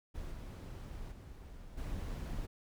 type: noise with level steps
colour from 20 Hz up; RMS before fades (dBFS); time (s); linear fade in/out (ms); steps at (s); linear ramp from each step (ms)
brown; -43 / -45 / -50 / -40; 0.14-2.47; 20; 0.31 / 1.11 / 1.77; 10
effects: none